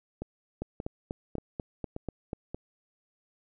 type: two click trains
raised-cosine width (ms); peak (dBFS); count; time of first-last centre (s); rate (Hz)
2; -20 / -22; 8 / 5; 0.62-2.331 / 0.22-2.546; 4.09 / 1.72
effects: none